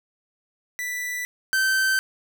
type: tone pair in turn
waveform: 45% pulse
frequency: 1975.5 / 1547.2 Hz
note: B6 / G6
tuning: 0 / -23 cents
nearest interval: major third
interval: 423 cents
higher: first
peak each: -27 / -19 dBFS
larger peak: second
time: 0.79-1.25 / 1.53-1.99 s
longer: neither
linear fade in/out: 0 ms
effects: none

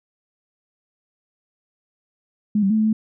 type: tone with pitch steps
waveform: sine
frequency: 210.1 / 194.3 / 218.3 / 216.6 / 218.3 Hz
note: G#3 / G3 / A3 / A3 / A3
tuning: +20 / -15 / -13 / -27 / -13 cents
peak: -15 dBFS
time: 2.55-2.93 s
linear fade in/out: 5 ms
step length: 76 ms
effects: none

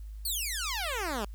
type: exponential sweep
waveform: 10% pulse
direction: down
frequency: 4595 to 191.7 Hz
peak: -23 dBFS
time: 0.25-1.25 s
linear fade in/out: 5 ms
effects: added 52 Hz sine -39 dBFS peak until 1.34 s + white hiss -67 dBFS RMS until 1.34 s

